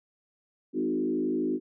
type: tone with frequency modulation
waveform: sine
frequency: 311.1 Hz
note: D#4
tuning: in tune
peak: -25 dBFS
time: 0.73-1.6 s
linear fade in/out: 50 ms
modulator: 52 Hz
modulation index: 1.4
effects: none